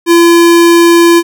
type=tone; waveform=square; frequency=340 Hz; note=F4; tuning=46 cents flat; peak=-3 dBFS; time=0.06-1.23 s; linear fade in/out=50 ms; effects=none